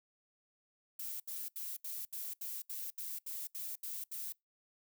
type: noise bursts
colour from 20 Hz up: violet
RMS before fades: -42 dBFS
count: 12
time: 0.99-4.324 s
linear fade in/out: 5 ms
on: 210 ms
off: 74 ms
effects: noise-tail reverb RT60 0.2 s tail -26 dB re dry